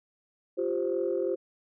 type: chord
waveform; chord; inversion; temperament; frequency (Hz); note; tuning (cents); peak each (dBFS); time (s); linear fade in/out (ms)
sine; F suspended second; none; equal; 349.2 / 392 / 523.3; F4 / G4 / C5; 0 / 0 / 0; -30; 0.57-1.36; 20
effects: tanh soft clip ceiling -18 dBFS